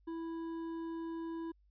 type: tone with hard clipping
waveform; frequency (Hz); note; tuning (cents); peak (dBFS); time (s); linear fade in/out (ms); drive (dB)
triangle; 329.6; E4; 0; -40; 0.07-1.52; 10; 11
effects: added 50 Hz sine -65 dBFS peak until 1.7 s + resampled to 11025 Hz